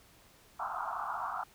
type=band-pass noise; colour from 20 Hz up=white; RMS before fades=-37 dBFS; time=0.59-1.44 s; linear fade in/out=10 ms; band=690 to 1400 Hz; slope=96 dB/octave; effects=pink hiss -61 dBFS RMS until 1.54 s

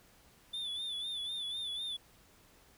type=tone with vibrato; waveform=triangle; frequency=3520 Hz; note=A7; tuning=in tune; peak=-35 dBFS; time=0.53-1.97 s; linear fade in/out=10 ms; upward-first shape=sine; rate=4 Hz; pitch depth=66 cents each way; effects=pink hiss -63 dBFS RMS until 2.77 s

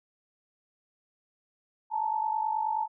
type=tone pair together; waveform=sine; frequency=865 / 914.4 Hz; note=A5 / A#5; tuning=-30 / -34 cents; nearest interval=minor second; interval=96 cents; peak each=-28 / -31 dBFS; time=1.9-2.88 s; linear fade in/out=50 ms; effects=none

